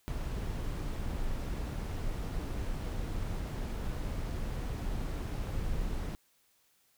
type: noise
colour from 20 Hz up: brown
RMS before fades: -35 dBFS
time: 0.08-6.15 s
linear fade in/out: 0 ms
effects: white hiss -70 dBFS RMS until 6.97 s